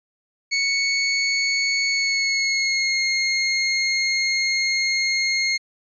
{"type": "tone with pitch glide", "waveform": "25% pulse", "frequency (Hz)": [2217, 2140], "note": ["C#7", "C7"], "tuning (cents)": [0, 38], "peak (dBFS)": -15, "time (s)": [0.51, 5.58], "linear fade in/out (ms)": 20, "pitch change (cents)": -62, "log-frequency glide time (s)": [1.89, 3.03], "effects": ["resampled to 22050 Hz"]}